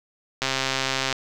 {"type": "click train", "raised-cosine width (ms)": 0.2, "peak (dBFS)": -6, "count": 95, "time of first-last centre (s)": [0.42, 1.127], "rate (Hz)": 133, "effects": []}